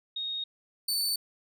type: tone pair in turn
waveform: sine / sawtooth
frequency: 3729 / 4513 Hz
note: A#7 / C#8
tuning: 0 / +30 cents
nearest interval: minor third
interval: 330 cents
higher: second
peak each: -31 / -24 dBFS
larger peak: second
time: 0.16-0.44 / 0.88-1.16 s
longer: neither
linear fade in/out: 5 ms
effects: none